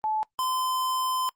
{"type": "tone pair in turn", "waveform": ["sine", "square"], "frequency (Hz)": [865, 1028.7], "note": ["A5", "C6"], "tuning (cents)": [-30, -30], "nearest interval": "minor third", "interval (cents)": 300, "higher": "second", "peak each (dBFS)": [-24, -26], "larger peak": "first", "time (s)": [[0.04, 0.23], [0.39, 1.29]], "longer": "second", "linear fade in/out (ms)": 0, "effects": ["noise-tail reverb RT60 0.1 s tail -22 dB re dry", "Opus 32 kbps"]}